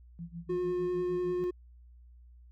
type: tone with tremolo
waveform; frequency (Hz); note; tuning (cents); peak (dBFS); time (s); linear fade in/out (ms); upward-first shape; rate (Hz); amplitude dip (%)
sine; 169.4; E3; +48; -37; 0.19-1.44; 0; sine; 6.6; 95
type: tone with vibrato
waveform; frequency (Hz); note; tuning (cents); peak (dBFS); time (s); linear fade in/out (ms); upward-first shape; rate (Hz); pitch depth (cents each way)
triangle; 359.2; F4; +49; -27; 0.49-1.51; 10; sine; 10; 9
effects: added 60 Hz sine -52 dBFS peak until 2.51 s